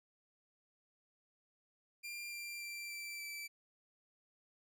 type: tone with pitch steps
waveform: sawtooth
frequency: 2388 / 2372 / 2355 / 2339 / 2323 Hz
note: D7 / D7 / D7 / D7 / D7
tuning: +28 / +17 / +4 / -8 / -20 cents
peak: -40 dBFS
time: 2.03-3.48 s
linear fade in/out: 20 ms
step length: 290 ms
effects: none